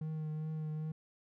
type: tone with vibrato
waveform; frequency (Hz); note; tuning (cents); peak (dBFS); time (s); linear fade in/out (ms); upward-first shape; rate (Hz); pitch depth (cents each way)
triangle; 155.56; D#3; 0; -34; 0.01-0.92; 5; triangle; 2.5; 23
effects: none